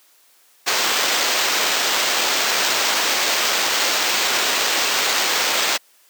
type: noise with sample-and-hold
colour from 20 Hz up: blue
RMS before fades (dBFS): -19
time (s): 0.66-5.78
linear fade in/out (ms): 20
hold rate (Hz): 11025
effects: white hiss -55 dBFS RMS until 6.09 s + high-pass 400 Hz 12 dB/octave